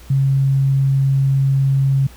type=tone; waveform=sine; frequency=136.1 Hz; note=C#3; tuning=31 cents flat; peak=-12 dBFS; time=0.1-2.07 s; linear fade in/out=5 ms; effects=added 60 Hz sine -40 dBFS peak until 2.16 s + pink hiss -45 dBFS RMS until 2.16 s